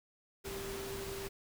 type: tone in noise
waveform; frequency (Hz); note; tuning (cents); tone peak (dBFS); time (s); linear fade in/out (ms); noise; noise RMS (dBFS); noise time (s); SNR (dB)
sine; 392; G4; 0; -42; 0.44-1.29; 20; pink; -44; 0.44-1.29; -1
effects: none